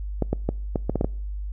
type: clicks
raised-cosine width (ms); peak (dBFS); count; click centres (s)
2; -9; 8; 0.223 / 0.33 / 0.49 / 0.758 / 0.896 / 0.957 / 1.011 / 1.045
effects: noise-tail reverb RT60 0.6 s tail -26 dB re dry + added 50 Hz sine -28 dBFS peak until 1.52 s